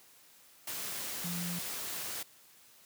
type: tone in noise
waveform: sine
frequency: 174.61 Hz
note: F3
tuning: in tune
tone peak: -36 dBFS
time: 1.24-1.59 s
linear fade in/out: 5 ms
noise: white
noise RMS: -39 dBFS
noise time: 0.67-2.23 s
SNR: 0 dB
effects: white hiss -60 dBFS RMS until 2.85 s + high-pass 100 Hz 12 dB/octave